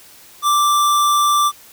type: tone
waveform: square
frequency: 1174.7 Hz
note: D6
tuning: in tune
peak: -13 dBFS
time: 0.42-1.52 s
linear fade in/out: 50 ms
effects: white hiss -44 dBFS RMS until 1.72 s